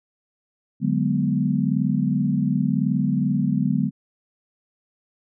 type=chord; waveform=sine; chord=G# half-diminished seventh; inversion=second; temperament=equal; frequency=146.83 / 185 / 207.7 / 246.9 Hz; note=D3 / F#3 / G#3 / B3; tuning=0 / 0 / 0 / 0 cents; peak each=-24 dBFS; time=0.8-3.91 s; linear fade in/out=50 ms; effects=none